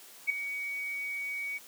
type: tone with ADSR envelope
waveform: sine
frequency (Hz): 2252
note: C#7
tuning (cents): +27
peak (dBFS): -21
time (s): 0.27-1.59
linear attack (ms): 29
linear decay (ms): 5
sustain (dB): -12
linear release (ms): 26
effects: white hiss -52 dBFS RMS until 1.67 s + high-pass 200 Hz 12 dB/octave